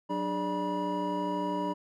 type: tone cluster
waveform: triangle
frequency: 185.5 / 298 / 410.6 / 589 / 969 Hz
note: F#3 / D4 / G#4 / D5 / B5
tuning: +5 / +25 / -20 / +5 / -33 cents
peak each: -35 / -32 / -38 / -35 / -31 dBFS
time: 0.09-1.74 s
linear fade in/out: 20 ms
effects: none